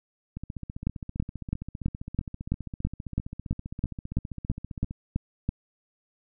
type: two click trains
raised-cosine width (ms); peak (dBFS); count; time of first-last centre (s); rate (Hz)
5; -13 / -23; 15 / 70; 0.87-5.49 / 0.37-4.909; 3.03 / 15.2
effects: none